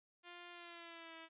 5% pulse tone with pitch glide, 350 to 326.6 Hz, F4 to E4, +4 to -16 cents, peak -40 dBFS, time 0.23-1.29 s, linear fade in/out 50 ms, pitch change -120 cents, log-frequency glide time 0.51-1.16 s, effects resampled to 8000 Hz

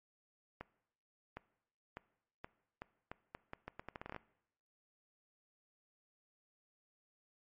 accelerating click train, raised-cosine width 0.5 ms, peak -29 dBFS, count 18, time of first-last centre 0.61-4.163 s, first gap 760 ms, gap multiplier 0.79, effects noise-tail reverb RT60 0.8 s tail -20 dB re dry + MP3 32 kbps

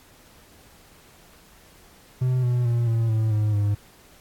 triangle tone with pitch steps, 127.3 / 122.82 / 118.5 / 114.33 / 110.31 / 106.43 / 102.69 Hz, C3 / B2 / A#2 / A#2 / A2 / G#2 / G#2, -47 / -9 / +29 / -33 / +5 / +43 / -19 cents, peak -17 dBFS, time 2.21-3.75 s, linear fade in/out 10 ms, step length 220 ms, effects pink hiss -53 dBFS RMS until 4.2 s + AAC 64 kbps

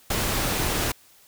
pink noise, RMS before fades -25 dBFS, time 0.1-0.92 s, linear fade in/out 5 ms, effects white hiss -55 dBFS RMS until 1.27 s

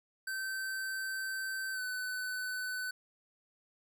square tone with pitch glide, 1546 to 1505.5 Hz, G6 to F#6, -24 to +30 cents, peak -36 dBFS, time 0.27-2.91 s, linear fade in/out 5 ms, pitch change -46 cents, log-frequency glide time 1.73-1.81 s, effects none

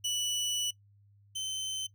25% pulse tone pair in turn, 2960 / 3074 Hz, F#7 / G7, 0 / -35 cents, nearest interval minor second, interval 65 cents, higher second, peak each -26 / -30 dBFS, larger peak first, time 0.04-0.71 / 1.35-1.87 s, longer first, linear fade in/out 10 ms, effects noise-tail reverb RT60 0.1 s tail -20 dB re dry + added 101 Hz sine -59 dBFS peak until 1.94 s

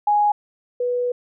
sine tone pair in turn, 830.6 / 490.9 Hz, G#5 / B4, 0 / -10 cents, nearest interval major sixth, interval 910 cents, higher first, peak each -14 / -19 dBFS, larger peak first, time 0.07-0.32 / 0.8-1.12 s, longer second, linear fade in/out 5 ms, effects none

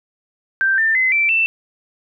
sine tone with pitch steps, 1568 / 1790.8 / 2045 / 2336 / 2668 Hz, G6 / A6 / C7 / D7 / E7, 0 / +30 / -40 / -10 / +20 cents, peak -13 dBFS, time 0.61-1.46 s, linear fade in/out 0 ms, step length 170 ms, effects none

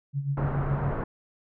sine tone with tremolo, 140 Hz, C#3, 18 cents sharp, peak -23 dBFS, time 0.13-0.95 s, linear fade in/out 50 ms, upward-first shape sine, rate 7.1 Hz, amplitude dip 70%
pink low-pass noise, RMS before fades -31 dBFS, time 0.37-1.04 s, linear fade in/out 5 ms, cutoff 1400 Hz, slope 24 dB/octave
effects none

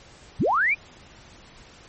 sine linear sweep, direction up, 36.31 to 2489 Hz, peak -18 dBFS, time 0.39-0.75 s, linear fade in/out 20 ms, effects pink hiss -49 dBFS RMS until 1.88 s + MP3 32 kbps

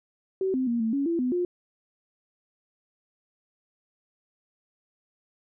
sine tone with pitch steps, 380.7 / 259.1 / 235.7 / 223.7 / 279.1 / 336.6 / 251.4 / 355.2 Hz, F#4 / C4 / A#3 / A3 / C#4 / E4 / B3 / F4, +49 / -17 / +19 / +29 / +12 / +36 / +31 / +29 cents, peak -23 dBFS, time 0.41-1.45 s, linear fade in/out 2 ms, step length 130 ms, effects none

